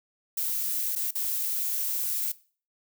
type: noise with dropouts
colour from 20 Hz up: violet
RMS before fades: -29 dBFS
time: 0.37-2.32 s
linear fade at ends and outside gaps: 5 ms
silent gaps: 0.953-0.96 / 1.109-1.152 s
effects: noise-tail reverb RT60 0.4 s tail -19 dB re dry